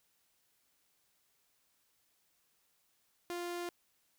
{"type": "tone", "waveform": "sawtooth", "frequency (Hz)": 349.2, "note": "F4", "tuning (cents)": 0, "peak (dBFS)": -34, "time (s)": [3.3, 3.69], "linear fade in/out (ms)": 0, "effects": ["white hiss -75 dBFS RMS until 4.18 s"]}